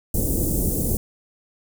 pink band-stop noise, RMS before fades -22 dBFS, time 0.14-0.97 s, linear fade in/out 2 ms, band 460 to 8500 Hz, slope 24 dB/octave, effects none

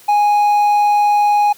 triangle tone, 828 Hz, G#5, 5 cents flat, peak -8 dBFS, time 0.08-1.53 s, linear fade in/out 10 ms, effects white hiss -44 dBFS RMS until 1.57 s + high-pass 100 Hz 12 dB/octave

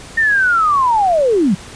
sine linear sweep, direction down, 1842 to 164.81 Hz, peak -10 dBFS, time 0.17-1.55 s, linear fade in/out 10 ms, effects pink hiss -35 dBFS RMS until 1.75 s + resampled to 22050 Hz

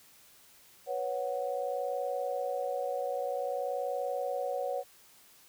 sine chord, B suspended second, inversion none, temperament equal, 493.9 / 554.4 / 740 Hz, B4 / C#5 / F#5, 0 / 0 / 0 cents, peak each -36 / -34 / -36 dBFS, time 0.86-4.84 s, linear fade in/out 50 ms, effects white hiss -59 dBFS RMS until 5.48 s

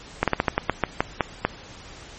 slowing click train, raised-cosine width 0.5 ms, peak -3 dBFS, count 11, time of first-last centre 0.23-1.45 s, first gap 47 ms, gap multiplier 1.2, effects pink hiss -43 dBFS RMS until 2.18 s + MP3 32 kbps

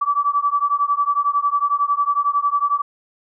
sine beating tone pair, 1148 / 1159 Hz, D6 / D6, -40 / -23 cents, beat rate 11 Hz, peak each -19 dBFS, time 0.01-2.82 s, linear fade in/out 10 ms, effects none

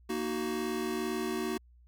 square chord, D# minor, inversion second, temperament just, 233.3 / 311.1 / 373.4 Hz, A#3 / D#4 / F#4, +2 / 0 / +16 cents, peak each -37 / -38 / -35 dBFS, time 0.09-1.58 s, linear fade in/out 10 ms, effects added 60 Hz sine -56 dBFS peak until 1.87 s

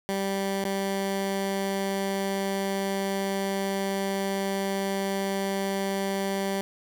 15% pulse tone with dropouts, 195.5 Hz, G3, 4 cents flat, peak -20 dBFS, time 0.09-6.61 s, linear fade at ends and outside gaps 0 ms, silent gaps 0.641-0.651 s, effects 8-bit

